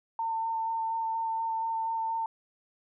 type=tone with vibrato; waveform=sine; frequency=902 Hz; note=A5; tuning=43 cents sharp; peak=-28 dBFS; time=0.19-2.26 s; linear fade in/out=2 ms; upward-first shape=square; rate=4.2 Hz; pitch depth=10 cents each way; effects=none